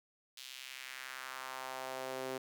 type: tone with high-pass filter sweep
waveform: sawtooth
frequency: 130.81 Hz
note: C3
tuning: in tune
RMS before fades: -44 dBFS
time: 0.37-2.38 s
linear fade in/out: 5 ms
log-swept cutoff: 3600 to 380 Hz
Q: 1.7
effects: none